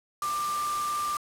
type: tone in noise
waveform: sine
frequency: 1187 Hz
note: D6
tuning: 18 cents sharp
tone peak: -27 dBFS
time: 0.22-1.17 s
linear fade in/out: 2 ms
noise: white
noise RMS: -37 dBFS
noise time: 0.22-1.17 s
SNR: +7 dB
effects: low-pass 11000 Hz 12 dB/octave